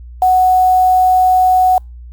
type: tone with quantisation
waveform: sine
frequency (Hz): 740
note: F#5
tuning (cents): 0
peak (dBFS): -7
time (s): 0.22-1.78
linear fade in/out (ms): 2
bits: 5
effects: added 60 Hz sine -30 dBFS peak until 2.12 s + Opus 48 kbps